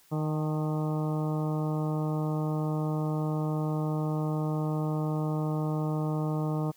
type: harmonic tone with a mistuned harmonic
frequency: 154.3 Hz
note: D#3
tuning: 14 cents flat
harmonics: 1 / 2 / 3 / 4 / 5 / 6 / 7 / 8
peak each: -28 / -34 / -38 / -40 / -42 / -44 / -45 / -46 dBFS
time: 0.11-6.72 s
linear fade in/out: 20 ms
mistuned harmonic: 6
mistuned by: -45 cents
effects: white hiss -61 dBFS RMS until 6.76 s